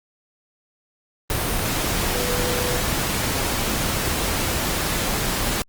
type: tone in noise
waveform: sine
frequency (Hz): 493.9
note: B4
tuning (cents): 0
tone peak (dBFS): -27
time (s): 2.15-2.8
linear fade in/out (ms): 0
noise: pink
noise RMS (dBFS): -23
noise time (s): 1.3-5.62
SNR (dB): -7
effects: Opus 32 kbps